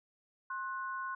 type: tone pair together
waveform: sine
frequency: 1061.9 / 1480 Hz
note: C6 / F#6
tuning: +25 / 0 cents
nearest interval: tritone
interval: 575 cents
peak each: -38 / -40 dBFS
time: 0.5-1.15 s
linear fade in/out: 5 ms
effects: none